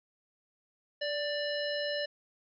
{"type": "harmonic tone with a mistuned harmonic", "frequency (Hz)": 584, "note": "D5", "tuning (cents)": -10, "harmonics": [1, 3, 5, 7, 9], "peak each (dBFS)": [-33, -38, -40, -41, -43], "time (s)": [1.01, 2.06], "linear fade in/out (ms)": 10, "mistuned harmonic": 3, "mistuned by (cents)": 23, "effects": []}